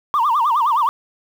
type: tone with vibrato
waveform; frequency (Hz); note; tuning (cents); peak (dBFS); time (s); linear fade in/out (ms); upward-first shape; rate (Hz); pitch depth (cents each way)
sine; 1049; C6; +4; -12; 0.14-0.89; 0; sine; 9.6; 260
effects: tanh soft clip ceiling -11 dBFS + 7-bit